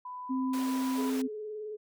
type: tone with pitch glide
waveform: sine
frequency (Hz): 997 to 989.5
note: B5 to B5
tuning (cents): +16 to +3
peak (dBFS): -38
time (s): 0.05-1.1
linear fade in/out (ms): 5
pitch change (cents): -13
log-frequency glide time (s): 0.62-0.77
type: tone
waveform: sine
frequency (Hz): 261.6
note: C4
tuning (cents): 0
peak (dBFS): -28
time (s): 0.29-1.28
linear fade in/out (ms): 20
type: high-pass noise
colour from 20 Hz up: pink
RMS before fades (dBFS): -43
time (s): 0.53-1.22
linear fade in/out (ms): 5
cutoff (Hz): 380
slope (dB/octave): 48
type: tone with vibrato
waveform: sine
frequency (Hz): 426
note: G#4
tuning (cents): +44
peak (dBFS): -36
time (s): 0.97-1.77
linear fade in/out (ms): 20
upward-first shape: sine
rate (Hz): 19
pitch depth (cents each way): 30
effects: none